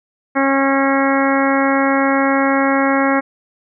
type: harmonic tone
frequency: 272.8 Hz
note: C#4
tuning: 28 cents flat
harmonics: 1 / 2 / 3 / 4 / 5 / 6 / 7 / 8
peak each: -16 / -19 / -21 / -22 / -23 / -24 / -24 / -25 dBFS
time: 0.35-3.21 s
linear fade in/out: 20 ms
effects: none